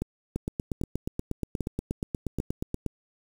two click trains, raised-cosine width 3 ms, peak -16 / -16 dBFS, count 4 / 22, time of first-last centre 0.02-2.401 / 0.36-2.863 s, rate 1.26 / 8.39 Hz, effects 7-bit

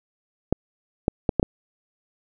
clicks, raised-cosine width 2 ms, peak -5 dBFS, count 5, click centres 0.526 / 1.081 / 1.292 / 1.397 / 1.429 s, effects none

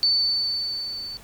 sine tone with level ramp, 4512 Hz, C#8, 30 cents sharp, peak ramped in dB -16 to -32 dBFS, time 0.03-1.17 s, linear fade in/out 0 ms, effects pink hiss -48 dBFS RMS until 1.23 s

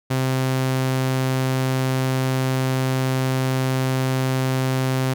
sawtooth tone, 130.81 Hz, C3, in tune, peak -15 dBFS, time 0.1-5.14 s, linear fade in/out 10 ms, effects none

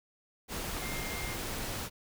sine tone in noise, 2114 Hz, C7, 17 cents sharp, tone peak -42 dBFS, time 0.8-1.37 s, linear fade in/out 50 ms, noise pink, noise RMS -37 dBFS, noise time 0.48-1.9 s, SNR -8 dB, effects none

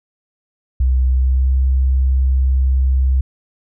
sine tone with pitch glide, 64 to 65.46 Hz, C2 to C2, -38 to +1 cents, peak -11 dBFS, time 0.8-3.21 s, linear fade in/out 5 ms, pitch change +39 cents, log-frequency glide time 1.13-1.53 s, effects none

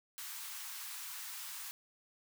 white high-pass noise, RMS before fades -45 dBFS, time 0.18-1.71 s, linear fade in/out 0 ms, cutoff 860 Hz, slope 48 dB/octave, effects none

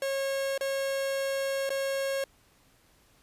45% pulse tone with dropouts, 545 Hz, C#5, 29 cents flat, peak -28 dBFS, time 0.02-2.24 s, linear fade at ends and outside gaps 2 ms, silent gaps 0.578-0.609 / 1.693-1.703 s, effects pink hiss -63 dBFS RMS until 3.22 s + resampled to 32000 Hz

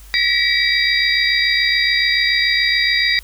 sine tone cluster, 1903 / 1970 / 2294 / 3815 / 4753 Hz, A#6 / B6 / D7 / A#7 / D8, +35 / -5 / -41 / +39 / +20 cents, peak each -20 dBFS, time 0.14-3.19 s, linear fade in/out 0 ms, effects added 50 Hz sine -38 dBFS peak until 3.23 s + white hiss -46 dBFS RMS until 3.23 s

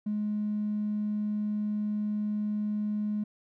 triangle tone, 210 Hz, G#3, 19 cents sharp, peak -24 dBFS, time 0.06-3.24 s, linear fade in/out 10 ms, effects tanh soft clip ceiling -25 dBFS

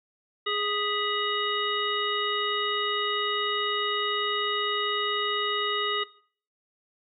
harmonic tone with a mistuned harmonic, 415.3 Hz, G#4, in tune, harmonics 1 / 3 / 5 / 7 / 9, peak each -32 / -30 / -34 / -33 / -32 dBFS, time 0.46-6.04 s, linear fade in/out 10 ms, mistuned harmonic 5, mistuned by -88 cents, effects noise-tail reverb RT60 0.5 s tail -19 dB re dry

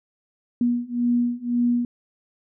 sine beating tone pair, 240 / 241.9 Hz, B3 / B3, -49 / -36 cents, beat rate 1.9 Hz, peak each -23 / -22 dBFS, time 0.61-1.85 s, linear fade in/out 2 ms, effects none

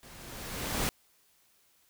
pink noise with level ramp, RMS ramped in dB -52 to -29 dBFS, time 0.03-0.89 s, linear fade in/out 0 ms, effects white hiss -67 dBFS RMS until 1.89 s

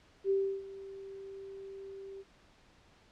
sine tone with ADSR envelope, 390.3 Hz, G4, 8 cents flat, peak -25 dBFS, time 0.24-2.24 s, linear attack 61 ms, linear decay 320 ms, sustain -18 dB, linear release 38 ms, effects pink hiss -63 dBFS RMS until 3.11 s + low-pass 5000 Hz 12 dB/octave

